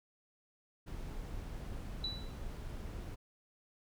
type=noise; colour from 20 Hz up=brown; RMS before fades=-43 dBFS; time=0.86-3.16 s; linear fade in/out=20 ms
type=tone with exponential decay; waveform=sine; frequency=3951 Hz; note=B7; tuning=in tune; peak=-33 dBFS; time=2.04-2.39 s; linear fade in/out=2 ms; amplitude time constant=74 ms
effects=none